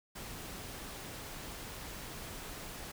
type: noise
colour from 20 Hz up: pink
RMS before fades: -45 dBFS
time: 0.15-2.92 s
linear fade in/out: 10 ms
effects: none